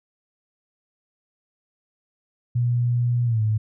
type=tone with pitch glide; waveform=sine; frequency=121 to 108.42 Hz; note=B2 to A2; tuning=-35 to -25 cents; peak=-18 dBFS; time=2.55-3.58 s; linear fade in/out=10 ms; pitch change=-190 cents; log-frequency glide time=3.25-3.41 s; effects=none